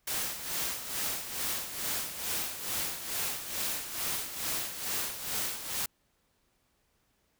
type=noise with tremolo; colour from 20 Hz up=white; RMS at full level=-32 dBFS; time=0.07-5.86 s; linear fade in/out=5 ms; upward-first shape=sine; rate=2.3 Hz; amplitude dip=65%; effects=pink hiss -73 dBFS RMS until 7.39 s